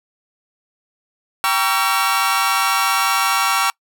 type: chord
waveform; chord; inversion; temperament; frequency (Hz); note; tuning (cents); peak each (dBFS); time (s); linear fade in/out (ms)
sawtooth; G diminished seventh; none; just; 784 / 940.8 / 1128.9 / 1354.7; G5 / Bb5 / Db6 / Fb6; 0 / +16 / +31 / +47; -19 / -19 / -16 / -16; 1.44-3.7; 0
effects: noise-tail reverb RT60 0.1 s tail -26 dB re dry